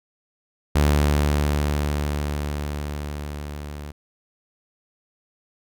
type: tone with level ramp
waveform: sawtooth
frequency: 73.4 Hz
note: D2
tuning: in tune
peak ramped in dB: -11 to -29 dBFS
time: 0.75-3.92 s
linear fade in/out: 10 ms
effects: none